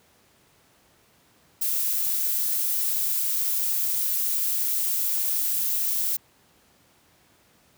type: noise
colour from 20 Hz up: violet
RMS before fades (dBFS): -25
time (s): 1.61-6.17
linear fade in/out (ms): 10
effects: pink hiss -60 dBFS RMS until 7.77 s + high-pass 80 Hz 12 dB/octave